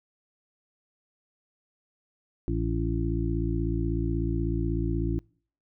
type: harmonic tone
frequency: 56.3 Hz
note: A1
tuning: 40 cents sharp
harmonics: 1 / 2 / 3 / 5 / 6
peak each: -29 / -31 / -34 / -33 / -32 dBFS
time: 2.48-5.19 s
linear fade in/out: 0 ms
effects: noise-tail reverb RT60 0.5 s tail -26 dB re dry